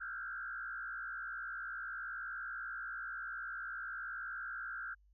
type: tone with frequency modulation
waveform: sine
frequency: 1480 Hz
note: F#6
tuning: in tune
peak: -40 dBFS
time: 0-4.95 s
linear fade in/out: 20 ms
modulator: 60.5 Hz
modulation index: 2.2
effects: added 50 Hz sine -64 dBFS peak until 5.13 s